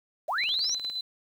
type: linear sweep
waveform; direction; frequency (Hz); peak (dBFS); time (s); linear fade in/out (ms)
sine; up; 523.3 to 6150; -26; 0.28-0.75; 10
type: tone with tremolo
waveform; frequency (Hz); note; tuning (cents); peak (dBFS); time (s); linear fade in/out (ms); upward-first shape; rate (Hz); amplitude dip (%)
sine; 4023; B7; +31; -29; 0.38-1.01; 5; square; 8.7; 45
type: click train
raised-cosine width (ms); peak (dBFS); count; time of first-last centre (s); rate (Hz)
0.2; -26; 10; 0.44-0.899; 19.6
effects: 9-bit